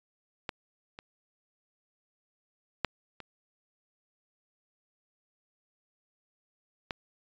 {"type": "clicks", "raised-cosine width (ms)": 0.3, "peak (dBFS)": [-17, -27, -10, -27, -17], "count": 5, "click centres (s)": [0.492, 0.989, 2.847, 3.203, 6.908], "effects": ["resampled to 16000 Hz"]}